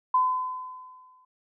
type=tone with exponential decay; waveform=sine; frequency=1017 Hz; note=C6; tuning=50 cents flat; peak=-17 dBFS; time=0.14-1.25 s; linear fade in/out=5 ms; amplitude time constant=240 ms; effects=none